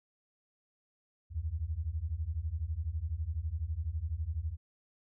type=beating tone pair; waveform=sine; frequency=73.42 / 85.42 Hz; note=D2 / F2; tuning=0 / -38 cents; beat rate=12 Hz; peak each=-36 / -35 dBFS; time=1.3-4.57 s; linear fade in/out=50 ms; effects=none